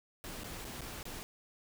pink noise with dropouts, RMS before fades -44 dBFS, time 0.24-1.23 s, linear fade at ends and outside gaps 0 ms, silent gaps 0.435-0.443 / 0.645-0.651 / 0.809-0.816 / 1.029-1.054 s, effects none

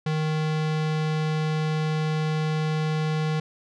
square tone with low-pass filter, 155.5 Hz, D#3, 1 cent flat, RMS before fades -25 dBFS, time 0.06-3.4 s, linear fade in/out 5 ms, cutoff 4400 Hz, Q 0.97, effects none

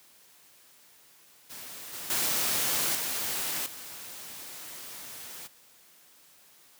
white noise with level steps, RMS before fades -43 / -39 / -28 / -32 / -43 dBFS, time 1.49-5.48 s, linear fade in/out 20 ms, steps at 1.93 / 2.1 / 2.95 / 3.66 s, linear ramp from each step 2 ms, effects white hiss -58 dBFS RMS until 6.79 s + high-pass 100 Hz 12 dB/octave

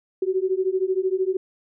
sine beating tone pair, 370 / 383 Hz, F#4 / G4, 0 / -40 cents, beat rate 13 Hz, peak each -23 dBFS, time 0.22-1.37 s, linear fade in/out 5 ms, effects none

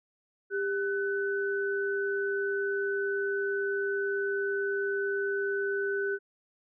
sine tone pair together, 397.7 / 1501.5 Hz, G4 / F#6, +25 / +25 cents, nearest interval octave + major seventh, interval 2300 cents, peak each -29 / -32 dBFS, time 0.5-6.19 s, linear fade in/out 50 ms, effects none

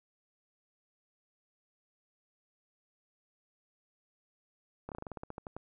slowing click train, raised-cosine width 1 ms, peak -27 dBFS, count 13, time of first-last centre 4.89-5.566 s, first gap 28 ms, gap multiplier 1.12, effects none

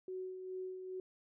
sine tone with tremolo, 372.2 Hz, F#4, 10 cents sharp, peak -39 dBFS, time 0.08-1 s, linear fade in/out 2 ms, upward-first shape sine, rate 2.4 Hz, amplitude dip 45%, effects none

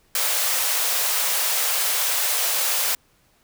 white high-pass noise, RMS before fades -22 dBFS, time 0.15-2.95 s, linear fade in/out 2 ms, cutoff 470 Hz, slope 48 dB/octave, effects pink hiss -61 dBFS RMS until 3.43 s

